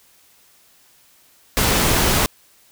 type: noise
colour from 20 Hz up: pink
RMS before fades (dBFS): -17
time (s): 1.57-2.26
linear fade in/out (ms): 0
effects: white hiss -54 dBFS RMS until 2.71 s